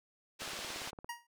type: band-pass noise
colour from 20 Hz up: white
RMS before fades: -43 dBFS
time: 0.39-0.91 s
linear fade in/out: 20 ms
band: 230 to 5200 Hz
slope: 12 dB/octave
type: click train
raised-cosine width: 1 ms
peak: -33 dBFS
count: 12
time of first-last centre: 0.42-1.045 s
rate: 17.6 Hz
type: tone with exponential decay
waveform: 25% pulse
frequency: 947 Hz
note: A#5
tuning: 27 cents sharp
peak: -32 dBFS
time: 1.09-1.27 s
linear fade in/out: 5 ms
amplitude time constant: 38 ms
effects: none